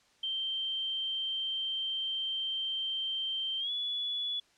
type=tone with pitch glide; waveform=sine; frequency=3136 to 3420 Hz; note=G7 to A7; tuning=0 to -50 cents; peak=-31 dBFS; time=0.23-4.4 s; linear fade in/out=5 ms; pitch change=+150 cents; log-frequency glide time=3.59-3.71 s; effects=white hiss -66 dBFS RMS until 4.57 s + low-pass 6000 Hz 12 dB/octave